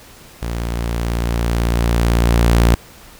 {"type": "tone with level ramp", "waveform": "sawtooth", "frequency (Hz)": 58, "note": "A#1", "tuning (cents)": -8, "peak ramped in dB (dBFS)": [-17, -5], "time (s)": [0.42, 2.75], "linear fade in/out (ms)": 5, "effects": ["pink hiss -42 dBFS RMS until 3.19 s"]}